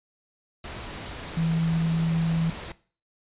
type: tone in noise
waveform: sine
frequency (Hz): 164.1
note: E3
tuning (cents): -8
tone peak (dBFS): -22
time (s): 1.37-2.5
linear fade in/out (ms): 2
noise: pink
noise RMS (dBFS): -37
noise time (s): 0.64-2.72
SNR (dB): +12
effects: noise-tail reverb RT60 0.4 s tail -18 dB re dry + resampled to 8000 Hz